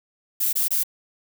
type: noise bursts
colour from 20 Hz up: violet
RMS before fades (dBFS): -22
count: 3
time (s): 0.4-0.836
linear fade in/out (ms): 10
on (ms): 130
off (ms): 23
effects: none